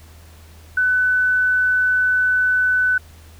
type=tone; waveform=sine; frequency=1500 Hz; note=F#6; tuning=23 cents sharp; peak=-14 dBFS; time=0.77-2.98 s; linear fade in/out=5 ms; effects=added 80 Hz sine -42 dBFS peak until 3.39 s + pink hiss -49 dBFS RMS until 3.39 s